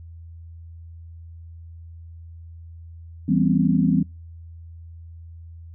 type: chord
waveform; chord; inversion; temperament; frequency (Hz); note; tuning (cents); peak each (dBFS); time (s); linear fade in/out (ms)
sine; C major seventh; first; equal with one note detuned; 164.81 / 196 / 246.9 / 268.2; E3 / G3 / B3 / C4; 0 / 0 / 0 / +43; -21 / -21 / -22 / -23; 3.28-4.03; 10
effects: noise-tail reverb RT60 0.3 s tail -26 dB re dry + added 83 Hz sine -38 dBFS peak until 5.74 s